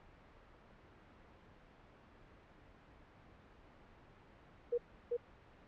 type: tone with echo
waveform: sine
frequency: 478.8 Hz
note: A#4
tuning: 46 cents sharp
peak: -31 dBFS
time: 4.72-4.78 s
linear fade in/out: 10 ms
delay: 390 ms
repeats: 1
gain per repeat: -2 dB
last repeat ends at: 5.17 s
effects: pink hiss -61 dBFS RMS until 5.67 s + low-pass 2000 Hz 12 dB/octave